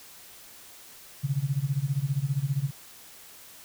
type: tone with tremolo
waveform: sine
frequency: 138.4 Hz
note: C#3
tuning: 2 cents flat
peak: -21 dBFS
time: 1.23-2.71 s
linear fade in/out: 20 ms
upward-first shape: sine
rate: 15 Hz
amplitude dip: 90%
effects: white hiss -49 dBFS RMS until 3.64 s